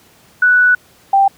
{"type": "tone pair in turn", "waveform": "sine", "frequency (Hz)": [1480, 786.1], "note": ["F#6", "G5"], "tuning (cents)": [0, 5], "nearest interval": "major seventh", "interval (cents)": 1095, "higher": "first", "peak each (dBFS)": -7, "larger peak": "neither", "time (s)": [[0.42, 0.75], [1.13, 1.28]], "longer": "first", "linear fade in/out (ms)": 5, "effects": ["pink hiss -48 dBFS RMS until 1.37 s", "high-pass 80 Hz 12 dB/octave"]}